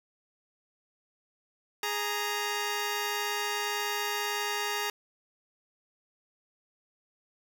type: tone pair together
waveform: 10% pulse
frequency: 414.7 / 931 Hz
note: G#4 / A#5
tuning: -3 / -2 cents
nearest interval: octave + major second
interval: 1401 cents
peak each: -24 dBFS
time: 1.83-4.9 s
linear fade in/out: 2 ms
effects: none